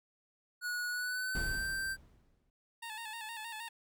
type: tone with pitch glide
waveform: square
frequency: 1460 to 1564.8 Hz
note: F#6 to G6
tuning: -24 to -4 cents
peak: -35 dBFS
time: 0.61-1.97 s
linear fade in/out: 50 ms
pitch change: +120 cents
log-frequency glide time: 0.89-1.63 s
type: noise with exponential decay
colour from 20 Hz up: brown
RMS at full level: -35 dBFS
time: 1.35-2.5 s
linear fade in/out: 2 ms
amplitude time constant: 250 ms
type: tone with vibrato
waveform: 15% pulse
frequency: 894 Hz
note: A5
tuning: 27 cents sharp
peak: -35 dBFS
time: 2.82-3.69 s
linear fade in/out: 10 ms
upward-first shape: square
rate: 6.4 Hz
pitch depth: 57 cents each way
effects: none